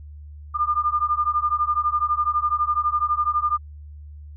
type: beating tone pair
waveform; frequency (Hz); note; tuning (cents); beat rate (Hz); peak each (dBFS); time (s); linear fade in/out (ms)
sine; 1200 / 1212; D6 / D#6; +37 / -46; 12; -22; 0.54-3.58; 20
effects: added 74 Hz sine -37 dBFS peak until 4.36 s